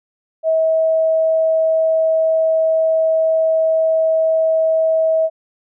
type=tone; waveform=sine; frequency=643 Hz; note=E5; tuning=43 cents flat; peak=-12 dBFS; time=0.43-5.3 s; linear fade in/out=50 ms; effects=none